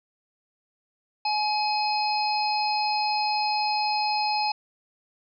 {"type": "harmonic tone", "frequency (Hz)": 844, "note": "G#5", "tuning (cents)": 28, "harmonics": [1, 3, 5, 6], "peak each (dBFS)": [-24, -32, -32, -31], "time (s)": [1.25, 4.52], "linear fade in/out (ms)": 5, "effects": []}